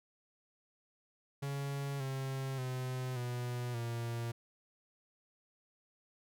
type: tone with pitch steps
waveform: 45% pulse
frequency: 139.9 / 133.89 / 128.14 / 122.64 / 117.37 Hz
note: C#3 / C3 / C3 / B2 / A#2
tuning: +16 / +40 / -36 / -12 / +12 cents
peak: -36 dBFS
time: 1.42-4.32 s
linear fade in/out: 10 ms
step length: 580 ms
effects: none